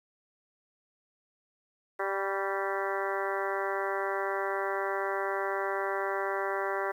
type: harmonic tone with a mistuned harmonic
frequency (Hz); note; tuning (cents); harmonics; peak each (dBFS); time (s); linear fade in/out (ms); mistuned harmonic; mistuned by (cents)
196; G3; 0; 2 / 3 / 4 / 5 / 6 / 7 / 8 / 9 / 10; -34 / -36 / -37 / -38 / -39 / -39 / -40 / -41 / -41; 1.99-6.92; 10; 6; -38
effects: 10-bit